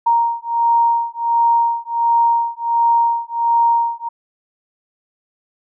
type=beating tone pair; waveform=sine; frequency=932.3 / 933.7 Hz; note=A#5 / A#5; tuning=0 / +3 cents; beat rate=1.4 Hz; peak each=-16 dBFS; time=0.06-4.09 s; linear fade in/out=10 ms; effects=none